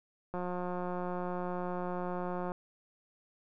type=click train; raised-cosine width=1 ms; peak=-24 dBFS; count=391; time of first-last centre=0.34-2.519 s; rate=179 Hz; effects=none